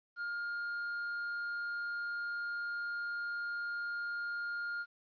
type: tone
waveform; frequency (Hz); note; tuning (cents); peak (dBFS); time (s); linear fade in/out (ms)
triangle; 1412; F6; +19; -34; 0.16-4.86; 50
effects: resampled to 11025 Hz + 12-bit